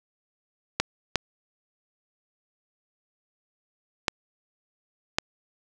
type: clicks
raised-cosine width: 0.2 ms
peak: -4 dBFS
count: 4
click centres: 0.8 / 1.157 / 4.082 / 5.185 s
effects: none